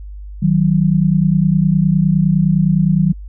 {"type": "tone pair together", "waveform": "sine", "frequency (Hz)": [157.4, 187.18], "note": ["D#3", "F#3"], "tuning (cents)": [20, 20], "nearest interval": "minor third", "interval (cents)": 300, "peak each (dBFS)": -13, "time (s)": [0.42, 3.13], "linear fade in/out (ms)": 10, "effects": ["added 50 Hz sine -28 dBFS peak until 3.28 s"]}